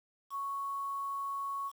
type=tone with quantisation; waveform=sine; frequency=1108.7 Hz; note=C#6; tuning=in tune; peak=-34 dBFS; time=0.3-1.72 s; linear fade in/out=50 ms; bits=9; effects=none